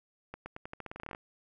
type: accelerating click train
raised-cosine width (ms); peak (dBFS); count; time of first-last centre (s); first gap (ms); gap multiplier
0.5; -26; 16; 0.34-1.149; 120; 0.87
effects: none